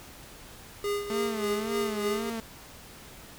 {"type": "tone with tremolo", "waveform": "square", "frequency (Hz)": 408.4, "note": "G#4", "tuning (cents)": -29, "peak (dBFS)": -27, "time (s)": [0.84, 2.3], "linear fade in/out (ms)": 2, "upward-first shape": "sine", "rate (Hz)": 3.4, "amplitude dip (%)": 65}
{"type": "tone with vibrato", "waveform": "sawtooth", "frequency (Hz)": 220, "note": "A3", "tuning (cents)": 0, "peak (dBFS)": -28, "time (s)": [1.1, 2.4], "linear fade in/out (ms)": 2, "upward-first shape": "sine", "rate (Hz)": 1.9, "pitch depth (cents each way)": 83}
{"effects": ["pink hiss -48 dBFS RMS until 3.38 s"]}